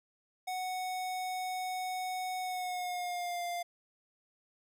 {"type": "tone with pitch glide", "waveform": "square", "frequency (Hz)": [740, 698.5], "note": ["F#5", "F5"], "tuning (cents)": [0, 0], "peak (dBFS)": -35, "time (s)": [0.47, 3.63], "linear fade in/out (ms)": 10, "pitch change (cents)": -100, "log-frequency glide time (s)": [2.4, 3.43], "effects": []}